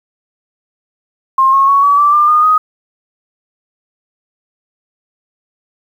sine tone with pitch steps, 1064 / 1088.9 / 1114.3 / 1140.4 / 1167 / 1194.3 / 1222.2 / 1250.8 Hz, C6 / C#6 / C#6 / C#6 / D6 / D6 / D#6 / D#6, +29 / -31 / +9 / +49 / -11 / +29 / -31 / +9 cents, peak -6 dBFS, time 1.38-2.58 s, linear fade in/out 5 ms, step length 150 ms, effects 7-bit

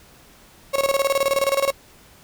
35% pulse tone with tremolo, 550 Hz, C#5, 14 cents flat, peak -14 dBFS, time 0.73-1.72 s, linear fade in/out 20 ms, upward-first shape square, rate 19 Hz, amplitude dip 75%, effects pink hiss -50 dBFS RMS until 2.23 s

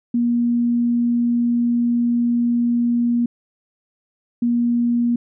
sine tone pair in turn, 238.2 / 238.2 Hz, A#3 / A#3, +38 / +38 cents, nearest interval unison, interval 0 cents, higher neither, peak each -15 dBFS, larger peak neither, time 0.14-3.26 / 4.42-5.16 s, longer first, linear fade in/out 5 ms, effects none

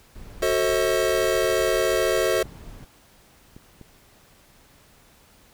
brown noise, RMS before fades -40 dBFS, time 0.15-2.85 s, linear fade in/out 10 ms
square chord, F# diminished seventh, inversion none, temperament just, 370 / 444 / 532.8 / 639.4 Hz, F#4 / A4 / C5 / Eb5, 0 / +16 / +31 / +47 cents, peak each -26 dBFS, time 0.42-2.43 s, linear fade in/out 5 ms
clicks, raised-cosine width 3 ms, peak -30 dBFS, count 3, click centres 2.456 / 3.565 / 3.813 s
effects pink hiss -55 dBFS RMS until 5.53 s

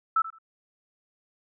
sine tone with echo, 1318.5 Hz, E6, in tune, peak -19 dBFS, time 0.16-0.22 s, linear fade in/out 5 ms, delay 83 ms, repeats 2, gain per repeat -15 dB, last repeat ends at 0.386 s, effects none

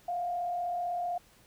sine tone with frequency modulation, 705 Hz, F5, 16 cents sharp, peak -30 dBFS, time 0.08-1.18 s, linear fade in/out 5 ms, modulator 35.8 Hz, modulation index 0.52, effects pink hiss -61 dBFS RMS until 1.46 s

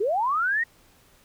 sine linear sweep, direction up, 370 to 1911 Hz, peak -21 dBFS, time 0-0.64 s, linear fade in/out 10 ms, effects pink hiss -58 dBFS RMS until 1.24 s

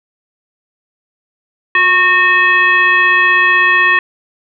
sine tone with frequency modulation, 1832 Hz, A#6, 31 cents flat, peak -7 dBFS, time 1.75-3.99 s, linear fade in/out 2 ms, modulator 736 Hz, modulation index 1, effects none

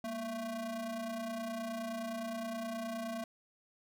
square ring-modulated tone, 219.1 Hz, A3, 7 cents flat, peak -35 dBFS, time 0.04-3.24 s, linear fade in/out 2 ms, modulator 453 Hz, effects none

